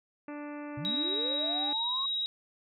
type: harmonic tone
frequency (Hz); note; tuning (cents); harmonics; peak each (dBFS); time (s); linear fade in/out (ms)
293.7; D4; 0; 1 / 2 / 3 / 4 / 5 / 6 / 7 / 8 / 9; -39 / -45 / -49 / -51 / -53 / -55 / -56 / -57 / -58; 0.28-1.73; 2
type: linear sweep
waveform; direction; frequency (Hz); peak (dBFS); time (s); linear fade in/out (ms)
sine; up; 117.6 to 1108.7; -36; 0.77-2.06; 5
type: tone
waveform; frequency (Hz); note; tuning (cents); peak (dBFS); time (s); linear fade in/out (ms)
sine; 3821; A#7; +42; -29; 0.85-2.26; 0
effects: none